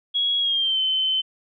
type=tone with pitch glide; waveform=sine; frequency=3325 to 3067 Hz; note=G#7 to G7; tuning=+1 to -38 cents; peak=-19 dBFS; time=0.14-1.22 s; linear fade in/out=20 ms; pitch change=-139 cents; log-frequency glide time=0.39-0.8 s; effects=none